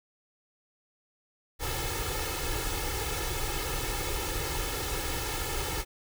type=noise with comb filter; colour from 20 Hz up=pink; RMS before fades=-32 dBFS; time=1.59-5.85 s; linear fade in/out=50 ms; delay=2.3 ms; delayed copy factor=+0.95; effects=none